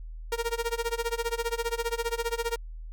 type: tone with tremolo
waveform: sawtooth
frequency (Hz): 466.2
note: A#4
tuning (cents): 0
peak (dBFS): -21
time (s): 0.32-2.56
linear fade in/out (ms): 2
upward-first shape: sine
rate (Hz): 15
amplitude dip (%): 95
effects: added 40 Hz sine -37 dBFS peak until 2.92 s